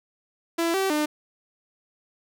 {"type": "tone with pitch steps", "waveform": "sawtooth", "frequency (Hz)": [334.7, 385.4, 301.3], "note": ["E4", "G4", "D4"], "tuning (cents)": [26, -29, 44], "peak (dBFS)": -18, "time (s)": [0.58, 1.06], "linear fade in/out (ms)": 10, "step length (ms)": 160, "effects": []}